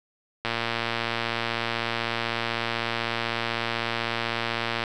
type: click train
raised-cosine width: 0.3 ms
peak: -10 dBFS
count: 510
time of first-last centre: 0.45-4.838 s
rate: 116 Hz
effects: none